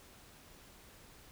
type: silence
effects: pink hiss -58 dBFS RMS until 1.31 s